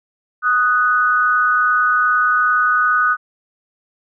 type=tone pair together; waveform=sine; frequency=1244.5 / 1487 Hz; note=D#6 / F#6; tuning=0 / +8 cents; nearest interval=minor third; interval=308 cents; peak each=-15 dBFS; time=0.42-3.17 s; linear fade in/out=50 ms; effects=none